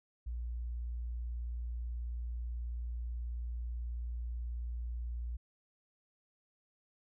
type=tone; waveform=sine; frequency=59.2 Hz; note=A#1; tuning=27 cents sharp; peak=-36 dBFS; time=0.26-5.37 s; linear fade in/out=10 ms; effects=none